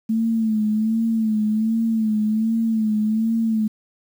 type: tone with vibrato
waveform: sine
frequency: 220 Hz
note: A3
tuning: in tune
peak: -17 dBFS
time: 0.09-3.68 s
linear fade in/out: 10 ms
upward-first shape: sine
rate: 1.3 Hz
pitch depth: 57 cents each way
effects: 8-bit